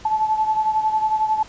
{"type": "beating tone pair", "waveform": "sine", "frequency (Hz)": [866, 877], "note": ["A5", "A5"], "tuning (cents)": [-28, -6], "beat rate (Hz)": 11, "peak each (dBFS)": [-18, -24], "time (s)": [0.05, 1.43], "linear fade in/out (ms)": 5, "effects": ["pink hiss -44 dBFS RMS until 1.48 s", "resampled to 16000 Hz"]}